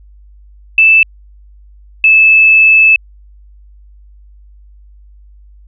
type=tone pair in turn; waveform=sine; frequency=2637 / 2617 Hz; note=E7 / E7; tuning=0 / -13 cents; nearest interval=unison; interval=13 cents; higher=first; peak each=-3 dBFS; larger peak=neither; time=0.78-1.03 / 2.04-2.96 s; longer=second; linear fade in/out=2 ms; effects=added 50 Hz sine -37 dBFS peak until 5.67 s